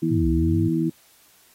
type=harmonic tone; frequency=81.3 Hz; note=E2; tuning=23 cents flat; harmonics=2 / 3 / 4; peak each=-24 / -27 / -22 dBFS; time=0.02-0.9 s; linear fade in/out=10 ms
type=linear two-way sweep; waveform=sine; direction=down then up; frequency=126.2 to 64.4 to 107.9 Hz; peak=-21 dBFS; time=0.1-0.69 s; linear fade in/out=20 ms; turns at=0.27 s
effects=white hiss -56 dBFS RMS until 1.54 s + AAC 48 kbps